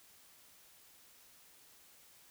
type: silence
effects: white hiss -62 dBFS RMS until 2.3 s